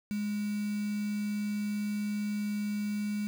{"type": "tone with quantisation", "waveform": "sine", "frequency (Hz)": 207.7, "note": "G#3", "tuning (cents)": 0, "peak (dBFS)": -30, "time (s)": [0.11, 3.27], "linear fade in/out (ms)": 0, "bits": 7, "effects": []}